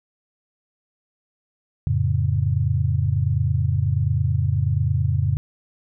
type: chord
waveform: sine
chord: F augmented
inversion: none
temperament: equal with one note detuned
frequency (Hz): 88.63 / 110 / 138.59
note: F2 / A2 / C#3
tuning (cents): +26 / 0 / 0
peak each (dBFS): -22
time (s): 1.87-5.37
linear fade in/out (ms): 0
effects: none